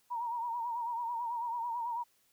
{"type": "tone with vibrato", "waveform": "sine", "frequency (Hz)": 942, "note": "A#5", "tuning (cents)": 18, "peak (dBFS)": -33, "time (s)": [0.1, 2.04], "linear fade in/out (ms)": 20, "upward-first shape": "triangle", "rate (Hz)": 9.1, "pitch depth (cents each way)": 79, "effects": ["white hiss -71 dBFS RMS until 2.32 s"]}